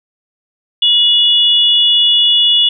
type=tone pair together; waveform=sine; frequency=2900 / 3442 Hz; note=F#7 / A7; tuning=-35 / -39 cents; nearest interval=minor third; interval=296 cents; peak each=-10 dBFS; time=0.82-2.69 s; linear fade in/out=5 ms; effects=none